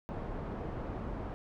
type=low-pass noise; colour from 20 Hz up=pink; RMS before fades=-39 dBFS; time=0.09-1.34 s; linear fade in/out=0 ms; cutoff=890 Hz; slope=12 dB/octave; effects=none